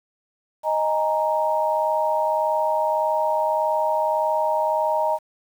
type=chord; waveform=sine; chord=D# suspended fourth; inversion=none; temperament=equal; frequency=622.3 / 830.6 / 932.3 Hz; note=D#5 / G#5 / A#5; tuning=0 / 0 / 0 cents; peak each=-22 / -27 / -22 dBFS; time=0.63-5.19 s; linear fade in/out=50 ms; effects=8-bit